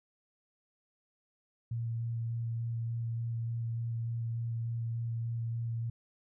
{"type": "tone with vibrato", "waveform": "sine", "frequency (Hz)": 115.8, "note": "A#2", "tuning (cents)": -11, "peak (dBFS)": -32, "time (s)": [1.71, 5.9], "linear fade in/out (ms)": 5, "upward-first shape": "square", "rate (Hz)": 3.4, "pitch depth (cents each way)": 9, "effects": []}